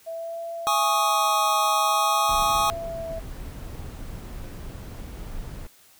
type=tone with vibrato; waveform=sine; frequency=657 Hz; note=E5; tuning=6 cents flat; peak=-30 dBFS; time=0.06-3.2 s; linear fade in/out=20 ms; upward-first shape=sine; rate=0.49 Hz; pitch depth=41 cents each way
type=chord; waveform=square; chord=Ab suspended fourth; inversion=none; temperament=just; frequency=830.6 / 1107.5 / 1245.9 Hz; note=Ab5 / Db6 / Eb6; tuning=0 / -2 / +2 cents; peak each=-25 dBFS; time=0.67-2.7 s; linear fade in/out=0 ms
type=noise; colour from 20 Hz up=brown; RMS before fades=-36 dBFS; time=2.29-5.67 s; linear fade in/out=2 ms
effects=white hiss -55 dBFS RMS until 5.99 s